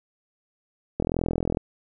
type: click train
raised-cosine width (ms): 2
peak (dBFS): -11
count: 25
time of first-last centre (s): 1-1.571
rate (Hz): 42
effects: none